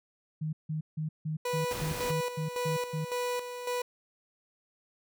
sine tone bursts, 155.56 Hz, D#3, in tune, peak -30 dBFS, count 10, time 0.41-3.05 s, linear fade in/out 10 ms, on 120 ms, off 160 ms
30% pulse tone with tremolo, 491.7 Hz, B4, 8 cents flat, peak -27 dBFS, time 1.45-3.82 s, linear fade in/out 5 ms, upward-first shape square, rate 1.8 Hz, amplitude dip 60%
pink noise, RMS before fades -38 dBFS, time 1.71-2.11 s, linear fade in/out 0 ms
effects none

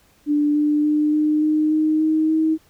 sine tone with pitch steps, 294.6 / 297.7 / 300.8 / 303.9 / 307.1 / 310.3 / 313.6 / 316.8 Hz, D4 / D4 / D4 / D#4 / D#4 / D#4 / D#4 / D#4, +6 / +24 / +42 / -41 / -23 / -5 / +14 / +31 cents, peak -15 dBFS, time 0.26-2.58 s, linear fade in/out 50 ms, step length 290 ms, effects pink hiss -57 dBFS RMS until 2.69 s

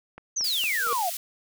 click train, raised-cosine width 0.5 ms, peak -26 dBFS, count 4, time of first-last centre 0.18-0.87 s, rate 4.35 Hz
sine exponential sweep, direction down, 6470 to 659.3 Hz, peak -24 dBFS, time 0.36-1.1 s, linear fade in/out 10 ms
white high-pass noise, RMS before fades -33 dBFS, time 0.44-1.17 s, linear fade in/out 2 ms, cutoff 3000 Hz, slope 12 dB/octave
square tone with exponential growth, 472.5 Hz, A#4, 23 cents sharp, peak -27 dBFS, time 0.74-0.93 s, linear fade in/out 1 ms, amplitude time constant 41 ms
effects none

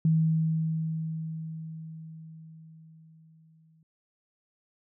sine tone with exponential decay, 160.2 Hz, E3, 49 cents flat, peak -19 dBFS, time 0.05-3.83 s, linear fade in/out 2 ms, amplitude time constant 820 ms, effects none

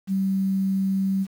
sine tone with quantisation, 192.8 Hz, G3, 28 cents flat, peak -20 dBFS, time 0.07-1.27 s, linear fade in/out 50 ms, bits 8, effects none

